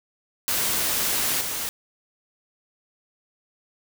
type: noise with level steps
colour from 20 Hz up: white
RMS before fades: -24 / -29 dBFS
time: 0.48-1.69 s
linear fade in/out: 0 ms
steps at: 1.41 s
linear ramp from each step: 2 ms
effects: none